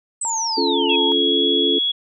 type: exponential sweep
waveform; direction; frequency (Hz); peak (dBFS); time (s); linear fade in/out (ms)
sine; down; 8230 to 2505; -21; 0.21-0.96; 5
type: tone with vibrato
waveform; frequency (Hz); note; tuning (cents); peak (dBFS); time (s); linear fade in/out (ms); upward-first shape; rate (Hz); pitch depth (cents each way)
sine; 903; A5; +45; -24; 0.25-1.12; 0; square; 6; 25
type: chord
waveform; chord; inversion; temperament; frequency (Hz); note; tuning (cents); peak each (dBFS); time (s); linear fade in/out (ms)
sine; Db augmented; none; just; 277.2 / 346.5 / 433.1; Db4 / F4 / A4; 0 / -14 / -27; -22; 0.57-1.79; 10
type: tone with pitch glide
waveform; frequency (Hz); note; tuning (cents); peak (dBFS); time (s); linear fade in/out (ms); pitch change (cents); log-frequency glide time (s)
sine; 3322 to 3349; G#7 to G#7; 0 to +14; -17; 0.89-1.92; 10; +14; 1.18-1.43
effects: none